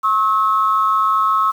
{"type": "tone pair together", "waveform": "sine", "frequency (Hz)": [1085.6, 1291], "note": ["C#6", "E6"], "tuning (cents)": [-36, -37], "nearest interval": "minor third", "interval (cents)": 299, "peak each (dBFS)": -15, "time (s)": [0.03, 1.52], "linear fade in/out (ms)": 20, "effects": ["tanh soft clip ceiling -5 dBFS", "7-bit"]}